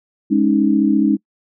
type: chord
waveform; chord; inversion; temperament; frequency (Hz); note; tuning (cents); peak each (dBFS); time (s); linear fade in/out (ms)
sine; Ab suspended fourth; none; just; 207.7 / 276.9 / 311.5; Ab3 / Db4 / Eb4; 0 / -2 / +2; -16; 0.3-1.17; 20
effects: noise-tail reverb RT60 0.1 s tail -25 dB re dry